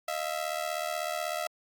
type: ring-modulated tone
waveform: sawtooth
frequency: 659.3 Hz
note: E5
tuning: in tune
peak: -24 dBFS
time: 0.08-1.47 s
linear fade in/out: 2 ms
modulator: 38.1 Hz
effects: Opus 48 kbps